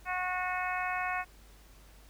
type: harmonic tone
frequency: 365.2 Hz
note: F#4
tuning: 23 cents flat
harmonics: 2 / 3 / 4 / 5 / 6 / 7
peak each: -35 / -37 / -38 / -39 / -40 / -40 dBFS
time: 0.05-1.25 s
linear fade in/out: 50 ms
effects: added 50 Hz sine -55 dBFS peak until 2.09 s + pink hiss -60 dBFS RMS until 2.09 s